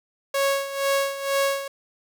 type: tone with tremolo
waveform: sawtooth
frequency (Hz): 552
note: C#5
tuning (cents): -7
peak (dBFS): -15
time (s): 0.34-1.68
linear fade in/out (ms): 5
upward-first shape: sine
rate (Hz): 2.1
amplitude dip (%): 75
effects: 9-bit